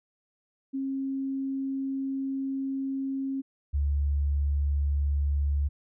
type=tone pair in turn; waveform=sine; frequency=270 / 71.51 Hz; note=C#4 / D2; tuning=-45 / -46 cents; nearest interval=octave + major seventh; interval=2301 cents; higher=first; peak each=-28 / -23 dBFS; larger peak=second; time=0.73-3.42 / 3.73-5.69 s; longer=first; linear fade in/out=20 ms; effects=none